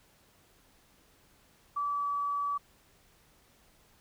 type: tone with pitch glide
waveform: sine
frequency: 1154 to 1146.7 Hz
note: D6 to D6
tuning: -31 to -42 cents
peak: -29 dBFS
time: 1.76-2.58 s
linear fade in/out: 10 ms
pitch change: -11 cents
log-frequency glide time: 1.87-2.08 s
effects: pink hiss -64 dBFS RMS until 4 s